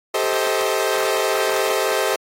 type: chord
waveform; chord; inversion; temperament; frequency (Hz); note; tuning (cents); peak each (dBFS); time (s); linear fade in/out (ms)
sawtooth; A half-diminished seventh; third; equal with one note detuned; 392 / 440 / 523.3 / 633.9; G4 / A4 / C5 / Eb5; 0 / 0 / 0 / +32; -20; 0.14-2.16; 5
effects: AAC 48 kbps